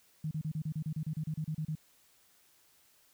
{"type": "tone bursts", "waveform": "sine", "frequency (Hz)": 155.56, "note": "D#3", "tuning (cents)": 0, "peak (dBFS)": -32, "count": 15, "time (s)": [0.24, 1.753], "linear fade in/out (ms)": 5, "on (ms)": 71, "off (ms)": 32, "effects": ["white hiss -66 dBFS RMS until 3.13 s"]}